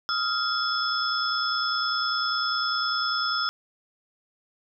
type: tone cluster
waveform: sine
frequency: 1264 / 1394 / 3395 / 5230 Hz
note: D#6 / F6 / G#7 / E8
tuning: +27 / -4 / +37 / -15 cents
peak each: -30 / -28 / -32 / -28 dBFS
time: 0.09-3.49 s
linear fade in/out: 0 ms
effects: none